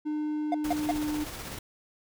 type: tone with pitch glide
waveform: triangle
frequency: 302.6 to 300.9 Hz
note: D#4 to D4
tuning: -48 to +42 cents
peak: -26 dBFS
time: 0.05-1.25 s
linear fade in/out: 20 ms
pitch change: -10 cents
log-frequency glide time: 0.43-1.08 s
type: tone bursts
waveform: triangle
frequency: 706 Hz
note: F5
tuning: 19 cents sharp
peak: -22 dBFS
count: 3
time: 0.52-0.912 s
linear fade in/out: 2 ms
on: 24 ms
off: 160 ms
type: noise with tremolo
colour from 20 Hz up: pink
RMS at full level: -38 dBFS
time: 0.64-1.59 s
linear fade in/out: 5 ms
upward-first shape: square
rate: 16 Hz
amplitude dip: 30%
effects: none